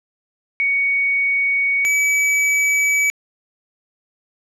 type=tone pair in turn; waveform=sine / square; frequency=2235 / 2287 Hz; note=C#7 / D7; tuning=+14 / -47 cents; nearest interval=unison; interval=39 cents; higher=second; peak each=-15 dBFS; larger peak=neither; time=0.6-1.85 / 1.85-3.1 s; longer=neither; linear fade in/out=0 ms; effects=low-pass 11000 Hz 12 dB/octave